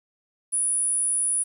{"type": "tone", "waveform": "sine", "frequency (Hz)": 9810, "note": "D#9", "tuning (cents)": -26, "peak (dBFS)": -20, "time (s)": [0.52, 1.44], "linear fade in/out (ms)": 20, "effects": ["tanh soft clip ceiling -17 dBFS", "9-bit"]}